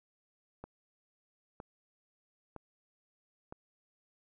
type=click train; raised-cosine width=1 ms; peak=-30 dBFS; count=4; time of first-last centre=0.64-3.525 s; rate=1.04 Hz; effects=none